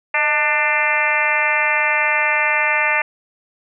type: harmonic tone with a mistuned harmonic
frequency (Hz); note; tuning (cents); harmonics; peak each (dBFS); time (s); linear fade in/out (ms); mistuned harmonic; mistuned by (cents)
297.6; D4; +23; 2 / 3 / 4 / 5 / 6 / 7 / 8 / 9; -26 / -23 / -26 / -26 / -21 / -20 / -22 / -25; 0.14-3.02; 5; 2; +59
effects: none